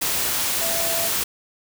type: tone in noise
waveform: sine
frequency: 668 Hz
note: E5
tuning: 23 cents sharp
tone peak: -28 dBFS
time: 0.61-1.08 s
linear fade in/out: 10 ms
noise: white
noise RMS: -23 dBFS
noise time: 0.01-1.24 s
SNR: -8 dB
effects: none